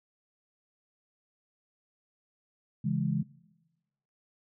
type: chord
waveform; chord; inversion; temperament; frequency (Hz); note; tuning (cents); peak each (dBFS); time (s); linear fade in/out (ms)
sine; C# minor; none; just; 138.59 / 166.31 / 207.9; C#3 / E3 / G#3; 0 / +16 / +2; -31; 2.84-3.23; 10
effects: noise-tail reverb RT60 1.0 s tail -20 dB re dry